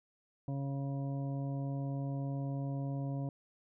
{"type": "harmonic tone", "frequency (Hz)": 138.2, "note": "C#3", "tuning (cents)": -5, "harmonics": [1, 2, 3, 4, 5, 7], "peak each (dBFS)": [-35, -41, -55, -48, -50, -56], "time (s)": [0.48, 3.29], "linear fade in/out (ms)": 2, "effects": []}